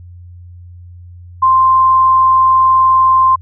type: tone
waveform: sine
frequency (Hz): 1046.5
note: C6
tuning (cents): 0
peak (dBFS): -6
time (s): 1.42-3.36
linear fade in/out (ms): 10
effects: added 88 Hz sine -32 dBFS peak until 3.41 s